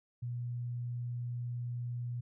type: tone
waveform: sine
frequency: 121.1 Hz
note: B2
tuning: 34 cents flat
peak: -35 dBFS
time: 0.22-2.21 s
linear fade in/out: 10 ms
effects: none